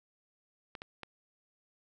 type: clicks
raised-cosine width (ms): 0.3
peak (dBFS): -26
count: 3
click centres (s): 0.752 / 0.819 / 1.033
effects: none